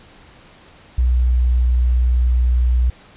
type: tone with pitch glide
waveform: sine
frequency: 61.74 to 61.35 Hz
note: B1 to B1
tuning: 0 to -11 cents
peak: -12 dBFS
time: 0.98-2.9 s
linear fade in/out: 5 ms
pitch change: -11 cents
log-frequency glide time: 1.13-1.55 s
effects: pink hiss -46 dBFS RMS until 3.16 s + resampled to 8000 Hz